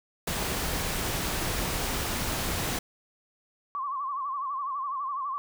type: noise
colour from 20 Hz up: pink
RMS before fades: -30 dBFS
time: 0.27-2.79 s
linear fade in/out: 5 ms
type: tone with vibrato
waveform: sine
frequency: 1100 Hz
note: C#6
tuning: 14 cents flat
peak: -29 dBFS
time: 3.75-5.38 s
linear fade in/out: 0 ms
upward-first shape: sine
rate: 12 Hz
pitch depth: 100 cents each way
effects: none